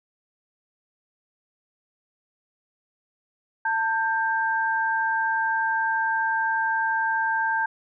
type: tone pair together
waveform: sine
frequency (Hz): 895.8 / 1580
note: A5 / G6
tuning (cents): +31 / +13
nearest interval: minor seventh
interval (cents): 982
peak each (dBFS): -24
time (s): 3.65-7.66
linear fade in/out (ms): 5
effects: none